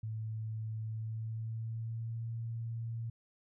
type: tone with pitch glide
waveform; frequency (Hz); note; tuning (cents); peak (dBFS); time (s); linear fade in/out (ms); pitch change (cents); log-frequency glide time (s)
sine; 110 to 114.8; A2 to A#2; 0 to -26; -36; 0.03-3.1; 5; +74; 0.83-2.28
effects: none